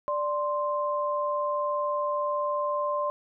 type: tone pair together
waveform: sine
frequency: 588.3 / 1046.5 Hz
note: D5 / C6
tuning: +3 / 0 cents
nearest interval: minor seventh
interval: 997 cents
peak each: -28 dBFS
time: 0.08-3.1 s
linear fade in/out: 0 ms
effects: none